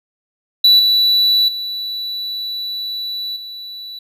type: tone with level steps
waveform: triangle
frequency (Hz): 3951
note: B7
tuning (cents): 0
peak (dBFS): -5 / -9 / -20 / -27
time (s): 0.64-3.99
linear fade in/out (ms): 5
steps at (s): 0.79 / 1.48 / 3.36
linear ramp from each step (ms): 5
effects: none